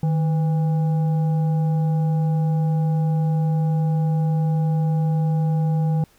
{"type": "tone with frequency modulation", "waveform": "sine", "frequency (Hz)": 155.3, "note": "D#3", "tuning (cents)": -3, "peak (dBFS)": -17, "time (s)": [0.03, 6.04], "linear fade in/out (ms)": 2, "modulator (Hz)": 656, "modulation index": 0.28, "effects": ["pink hiss -57 dBFS RMS until 6.18 s"]}